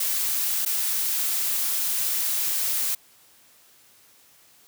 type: noise with dropouts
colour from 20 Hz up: blue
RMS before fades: -25 dBFS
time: 0-2.95 s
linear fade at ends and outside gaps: 5 ms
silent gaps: 0.651-0.66 s
effects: white hiss -56 dBFS RMS until 4.67 s + high-pass 60 Hz 12 dB/octave